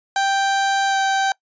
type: tone with pitch glide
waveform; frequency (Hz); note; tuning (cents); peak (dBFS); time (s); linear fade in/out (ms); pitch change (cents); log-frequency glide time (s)
30% pulse; 785 to 778.2; G5 to G5; +2 to -13; -14; 0.16-1.32; 2; -15; 0.88-0.97
effects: noise-tail reverb RT60 0.1 s tail -23 dB re dry + resampled to 16000 Hz